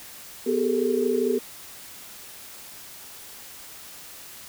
sine tone cluster, 247.1 / 392.9 / 426 / 450.8 Hz, B3 / G4 / G#4 / A4, +1 / +4 / +44 / +42 cents, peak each -27 / -25 / -26 / -27 dBFS, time 0.46-1.39 s, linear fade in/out 10 ms, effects white hiss -43 dBFS RMS until 4.48 s

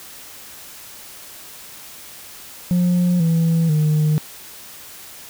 sine tone with pitch steps, 177.7 / 164.85 / 152.92 Hz, F3 / E3 / D#3, +30 / 0 / -30 cents, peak -11 dBFS, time 2.71-4.18 s, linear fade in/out 0 ms, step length 490 ms, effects tanh soft clip ceiling -13 dBFS + white hiss -39 dBFS RMS until 5.29 s

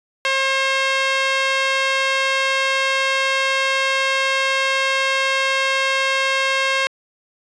sawtooth tone with band-pass filter, 536 Hz, C5, 42 cents sharp, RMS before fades -19 dBFS, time 0.25-6.87 s, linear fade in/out 0 ms, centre 2400 Hz, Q 1.1, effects resampled to 22050 Hz

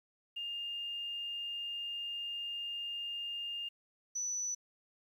sine tone pair in turn, 2815 / 5958 Hz, F7 / F#8, +13 / +11 cents, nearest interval octave + minor second, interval 1298 cents, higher second, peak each -37 / -34 dBFS, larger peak second, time 0.36-3.69 / 4.15-4.55 s, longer first, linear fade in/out 10 ms, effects 11-bit

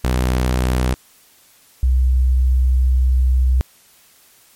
sawtooth / sine tone pair in turn, 62.7 / 63.65 Hz, B1 / C2, +27 / -47 cents, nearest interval unison, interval 26 cents, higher second, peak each -11 dBFS, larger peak neither, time 0.04-0.94 / 1.83-3.61 s, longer second, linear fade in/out 0 ms, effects white hiss -51 dBFS RMS until 4.55 s + MP3 64 kbps

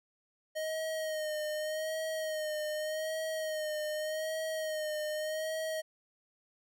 square tone with vibrato, 622.3 Hz, D#5, in tune, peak -34 dBFS, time 0.55-5.82 s, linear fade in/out 20 ms, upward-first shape sine, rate 0.84 Hz, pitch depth 39 cents each way, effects none

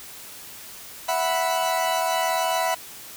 40% pulse chord, E suspended second, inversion none, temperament equal, 659.3 / 740 / 987.8 Hz, E5 / F#5 / B5, 0 / 0 / 0 cents, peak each -25 dBFS, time 1.08-2.75 s, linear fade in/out 10 ms, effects white hiss -41 dBFS RMS until 3.16 s

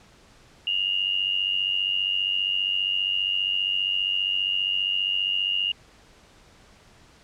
sine tone pair together, 2795 / 2890 Hz, F7 / F#7, +1 / -41 cents, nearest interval minor second, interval 58 cents, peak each -25 dBFS, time 0.67-5.72 s, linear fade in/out 2 ms, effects pink hiss -54 dBFS RMS until 7.23 s + low-pass 7000 Hz 12 dB/octave

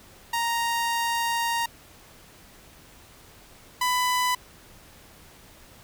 sawtooth tone pair in turn, 932.3 / 997.5 Hz, A#5 / B5, 0 / +17 cents, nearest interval minor second, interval 117 cents, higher second, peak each -20 / -18 dBFS, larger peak second, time 0.33-1.66 / 3.81-4.35 s, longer first, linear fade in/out 5 ms, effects pink hiss -51 dBFS RMS until 5.83 s

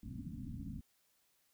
white low-pass noise, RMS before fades -45 dBFS, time 0.03-0.81 s, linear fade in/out 5 ms, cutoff 280 Hz, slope 96 dB/octave, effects white hiss -75 dBFS RMS until 1.53 s

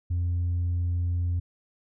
triangle tone with tanh clipping, 87.31 Hz, F2, in tune, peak -24 dBFS, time 0.1-1.4 s, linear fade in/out 10 ms, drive 6 dB, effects none

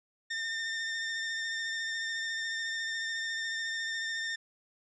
sawtooth tone with vibrato, 1810 Hz, A6, 48 cents sharp, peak -29 dBFS, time 0.3-4.36 s, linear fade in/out 10 ms, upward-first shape triangle, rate 14 Hz, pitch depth 21 cents each way, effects resampled to 16000 Hz

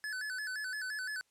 square tone with vibrato, 1609 Hz, G6, 45 cents sharp, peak -37 dBFS, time 0.04-1.21 s, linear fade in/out 0 ms, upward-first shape square, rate 5.8 Hz, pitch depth 110 cents each way, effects white hiss -75 dBFS RMS until 1.3 s + low-pass 10000 Hz 12 dB/octave

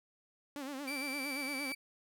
sawtooth tone with vibrato, 276.1 Hz, C#4, 7 cents flat, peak -36 dBFS, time 0.56-1.72 s, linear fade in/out 0 ms, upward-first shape sine, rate 8.7 Hz, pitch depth 110 cents each way
35% pulse tone with pitch glide, 2333 to 2314 Hz, D7 to D7, -12 to -26 cents, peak -36 dBFS, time 0.87-1.75 s, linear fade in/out 10 ms, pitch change -14 cents, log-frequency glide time 1.08-1.5 s
effects 12-bit

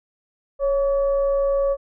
sine tone with frequency modulation, 554.4 Hz, C#5, in tune, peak -17 dBFS, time 0.59-1.77 s, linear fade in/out 50 ms, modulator 584 Hz, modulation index 0.35, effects none

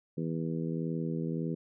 harmonic tone, 81.7 Hz, E2, 15 cents flat, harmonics 2 / 3 / 4 / 5 / 6, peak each -33 / -37 / -39 / -41 / -43 dBFS, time 0.17-1.55 s, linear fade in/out 10 ms, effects none

